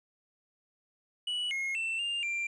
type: tone with pitch steps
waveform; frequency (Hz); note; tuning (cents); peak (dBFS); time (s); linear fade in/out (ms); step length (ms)
triangle; 2944 / 2156 / 2679 / 2802 / 2370; F#7 / C#7 / E7 / F7 / D7; -9 / -49 / +27 / +5 / +15; -29; 1.27-2.47; 5; 240
effects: resampled to 24000 Hz + 11-bit